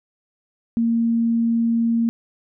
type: tone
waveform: sine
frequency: 230.9 Hz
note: A#3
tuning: 16 cents flat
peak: -16 dBFS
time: 0.77-2.09 s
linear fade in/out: 0 ms
effects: none